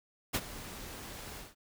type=noise with ADSR envelope; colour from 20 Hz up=pink; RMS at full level=-29 dBFS; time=0.33-1.55 s; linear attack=22 ms; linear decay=47 ms; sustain=-16 dB; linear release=170 ms; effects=none